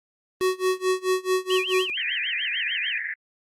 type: tone with tremolo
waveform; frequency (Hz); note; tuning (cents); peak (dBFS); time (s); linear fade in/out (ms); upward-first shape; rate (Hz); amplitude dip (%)
square; 372.2; F#4; +10; -19; 0.41-1.9; 0; sine; 4.6; 95
type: tone with vibrato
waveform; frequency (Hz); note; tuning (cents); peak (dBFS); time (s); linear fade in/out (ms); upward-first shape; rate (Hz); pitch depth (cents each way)
sine; 2766; F7; -17; -26; 1.5-2.98; 2; sine; 6.7; 250
type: band-pass noise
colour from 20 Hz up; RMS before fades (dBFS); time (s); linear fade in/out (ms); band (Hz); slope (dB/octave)
white; -31; 1.97-3.14; 5; 1700 to 2100; 96
effects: low-pass 12000 Hz 12 dB/octave + Opus 32 kbps